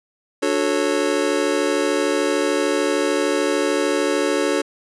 square chord, D major seventh, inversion none, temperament just, 293.7 / 367.1 / 440.5 / 550.6 Hz, D4 / F#4 / A4 / C#5, 0 / -14 / +2 / -12 cents, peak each -24 dBFS, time 0.42-4.62 s, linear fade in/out 10 ms, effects resampled to 24000 Hz

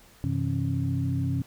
sine tone cluster, 95.2 / 129.6 / 163.5 / 272.4 Hz, F#2 / C3 / E3 / C#4, +50 / -16 / -14 / -30 cents, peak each -30 / -27 / -32 / -31 dBFS, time 0.24-1.42 s, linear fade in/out 0 ms, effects tanh soft clip ceiling -14 dBFS + pink hiss -55 dBFS RMS until 1.46 s

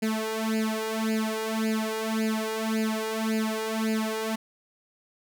sawtooth tone with flanger, 220 Hz, A3, in tune, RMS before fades -28 dBFS, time 0.02-4.36 s, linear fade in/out 10 ms, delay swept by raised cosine 0.42 to 2.12 ms, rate 1.8 Hz, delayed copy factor +0.95, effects none

